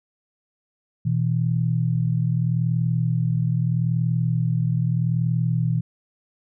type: tone pair together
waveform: sine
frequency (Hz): 121.5 / 162.29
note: B2 / E3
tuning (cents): -28 / -27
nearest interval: perfect fourth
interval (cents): 501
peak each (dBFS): -21 / -22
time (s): 1.05-5.81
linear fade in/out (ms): 10
effects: none